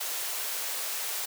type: high-pass noise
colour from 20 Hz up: white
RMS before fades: -33 dBFS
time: 0-1.26 s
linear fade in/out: 10 ms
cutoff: 430 Hz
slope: 24 dB/octave
effects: none